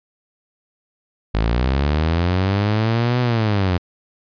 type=linear two-way sweep; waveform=sawtooth; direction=up then down; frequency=51.6 to 125.1 to 86.6 Hz; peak=-12 dBFS; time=1.34-3.78 s; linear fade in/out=10 ms; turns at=3.2 s; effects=resampled to 11025 Hz